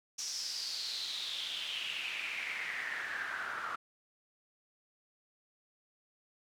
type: noise with band-pass filter sweep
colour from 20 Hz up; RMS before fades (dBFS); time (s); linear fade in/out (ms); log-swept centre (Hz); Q
pink; -39; 0.18-3.76; 10; 5800 to 1300; 5.8
effects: none